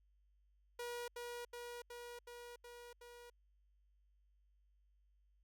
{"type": "tone with echo", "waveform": "sawtooth", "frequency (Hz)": 480.6, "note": "B4", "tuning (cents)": -47, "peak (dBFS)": -39, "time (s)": [0.79, 1.08], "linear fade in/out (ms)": 5, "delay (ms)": 370, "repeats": 6, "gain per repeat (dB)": -2, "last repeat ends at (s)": 3.3, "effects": ["added 50 Hz sine -70 dBFS peak until 5.43 s"]}